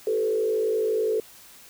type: tone with frequency modulation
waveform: sine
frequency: 438.8 Hz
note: A4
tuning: 5 cents flat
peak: -21 dBFS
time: 0.07-1.2 s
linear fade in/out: 2 ms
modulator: 51.8 Hz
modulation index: 0.88
effects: white hiss -49 dBFS RMS until 1.69 s